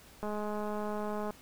click train, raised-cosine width 1 ms, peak -24 dBFS, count 227, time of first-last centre 0.23-1.306 s, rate 210 Hz, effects pink hiss -56 dBFS RMS until 1.41 s

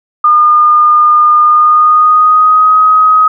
sine tone with pitch glide, 1215 to 1261.5 Hz, D#6 to D#6, -42 to +23 cents, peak -3 dBFS, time 0.24-3.28 s, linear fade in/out 5 ms, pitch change +65 cents, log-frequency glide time 1.42-2.76 s, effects none

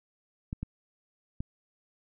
clicks, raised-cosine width 5 ms, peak -21 dBFS, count 3, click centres 0.529 / 0.63 / 1.405 s, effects none

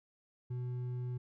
triangle tone with hard clipping, 124 Hz, B2, 7 cents sharp, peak -37 dBFS, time 0.5-1.18 s, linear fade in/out 10 ms, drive 8 dB, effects none

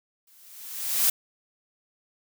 blue noise with exponential growth, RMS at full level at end -19 dBFS, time 0.27-1.1 s, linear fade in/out 5 ms, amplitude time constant 180 ms, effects none

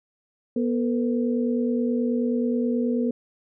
sine tone cluster, 242.6 / 451.6 / 501 Hz, B3 / A4 / B4, -31 / +45 / +25 cents, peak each -22 / -28 / -31 dBFS, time 0.56-3.11 s, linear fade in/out 5 ms, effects none

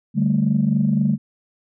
sine chord, D suspended fourth, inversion none, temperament equal, 146.83 / 196 / 220 Hz, D3 / G3 / A3, 0 / 0 / 0 cents, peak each -20 / -19 / -19 dBFS, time 0.14-1.18 s, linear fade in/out 50 ms, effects tanh soft clip ceiling -7 dBFS

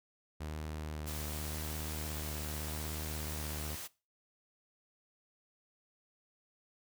sawtooth tone with vibrato, 76.4 Hz, D#2, 31 cents flat, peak -35 dBFS, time 0.4-3.76 s, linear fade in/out 10 ms, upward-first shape sine, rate 0.88 Hz, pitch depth 19 cents each way
white noise, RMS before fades -44 dBFS, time 1.06-3.88 s, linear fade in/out 20 ms
effects noise-tail reverb RT60 0.3 s tail -20 dB re dry

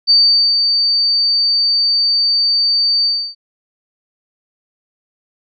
sine tone with ADSR envelope, 4600 Hz, D8, 37 cents flat, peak -6 dBFS, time 0.07-3.35 s, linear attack 32 ms, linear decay 440 ms, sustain -5 dB, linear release 300 ms, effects none

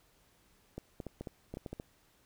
clicks, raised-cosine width 2 ms, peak -27 dBFS, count 10, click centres 0.78 / 1.002 / 1.067 / 1.21 / 1.272 / 1.54 / 1.571 / 1.662 / 1.73 / 1.799 s, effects pink hiss -68 dBFS RMS until 2.25 s

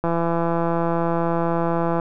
click train, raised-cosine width 1 ms, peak -9 dBFS, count 330, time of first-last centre 0.04-1.998 s, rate 168 Hz, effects none

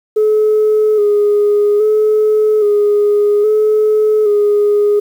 sine tone with vibrato, 421.1 Hz, G#4, 24 cents sharp, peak -7 dBFS, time 0.16-5 s, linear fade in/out 10 ms, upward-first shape square, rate 0.61 Hz, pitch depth 31 cents each way, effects tanh soft clip ceiling -5 dBFS + 7-bit

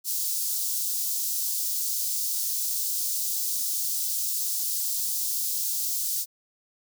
white high-pass noise, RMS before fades -28 dBFS, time 0.04-6.26 s, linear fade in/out 50 ms, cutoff 4700 Hz, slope 24 dB/octave, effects none

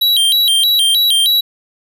square tone with vibrato, 3520 Hz, A7, in tune, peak -10 dBFS, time 0.01-1.41 s, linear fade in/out 10 ms, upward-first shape square, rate 3.2 Hz, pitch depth 180 cents each way, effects none

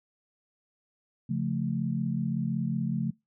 sine chord, Db augmented, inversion none, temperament equal, 138.59 / 174.61 / 220 Hz, Db3 / F3 / A3, 0 / 0 / 0 cents, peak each -31 dBFS, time 1.29-3.11 s, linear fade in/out 10 ms, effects noise-tail reverb RT60 0.2 s tail -24 dB re dry

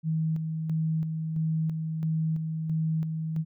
sine tone with tremolo, 159.4 Hz, D#3, 42 cents sharp, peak -24 dBFS, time 0.03-3.45 s, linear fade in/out 50 ms, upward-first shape square, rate 1.5 Hz, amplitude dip 40%, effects none

